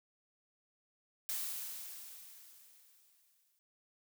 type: noise with exponential decay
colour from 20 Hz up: blue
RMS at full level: -37 dBFS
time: 1.29-3.59 s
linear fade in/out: 0 ms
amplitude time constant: 500 ms
effects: none